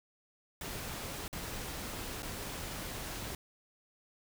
pink noise with dropouts, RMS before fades -41 dBFS, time 0.61-3.35 s, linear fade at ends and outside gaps 2 ms, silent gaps 1.28-1.328 / 2.223-2.229 s, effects none

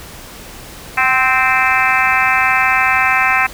harmonic tone with a mistuned harmonic, 260.7 Hz, C4, 6 cents flat, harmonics 3 / 4 / 5 / 6 / 7 / 8 / 9 / 10, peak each -19 / -19 / -19 / -19 / -19 / -19 / -19 / -19 dBFS, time 0.97-3.47 s, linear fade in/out 10 ms, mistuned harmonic 3, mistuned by -29 cents, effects pink hiss -34 dBFS RMS until 3.53 s

